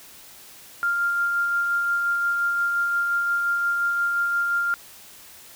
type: tone with tremolo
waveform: sine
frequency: 1396.9 Hz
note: F6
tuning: in tune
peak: -19 dBFS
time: 0.83-4.74 s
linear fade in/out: 0 ms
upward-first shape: sine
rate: 5.7 Hz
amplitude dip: 25%
effects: white hiss -46 dBFS RMS until 5.55 s